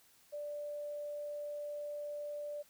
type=tone; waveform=sine; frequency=587.3 Hz; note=D5; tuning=in tune; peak=-39 dBFS; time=0.32-2.63 s; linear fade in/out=20 ms; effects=white hiss -66 dBFS RMS until 2.69 s